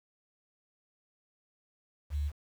sine tone with quantisation, 73 Hz, D2, 10 cents flat, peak -29 dBFS, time 2.1-2.32 s, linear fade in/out 50 ms, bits 9, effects none

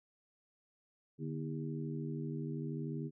harmonic tone with a mistuned harmonic, 80.5 Hz, E2, 41 cents flat, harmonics 2 / 3 / 4 / 5, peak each -39 / -43 / -45 / -47 dBFS, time 1.18-3.11 s, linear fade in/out 50 ms, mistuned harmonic 2, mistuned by -140 cents, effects none

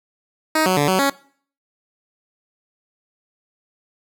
10% pulse tone with pitch steps, 313.9 / 185.6 / 145.1 / 187.6 / 277.7 Hz, D#4 / F#3 / D3 / F#3 / C#4, +15 / +6 / -21 / +24 / +3 cents, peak -7 dBFS, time 0.55-1.1 s, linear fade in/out 5 ms, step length 110 ms, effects noise-tail reverb RT60 0.5 s tail -21 dB re dry

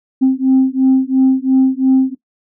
sine beating tone pair, 261.6 / 264.5 Hz, C4 / C4, 0 / +19 cents, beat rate 2.9 Hz, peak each -11 dBFS, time 0.21-2.15 s, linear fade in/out 20 ms, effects noise-tail reverb RT60 0.1 s tail -17 dB re dry + tanh soft clip ceiling -4 dBFS

